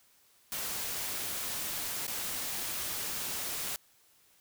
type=noise with dropouts; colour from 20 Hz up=white; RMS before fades=-36 dBFS; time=0.52-3.76 s; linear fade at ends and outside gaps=0 ms; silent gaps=2.067-2.079 s; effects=white hiss -65 dBFS RMS until 4.4 s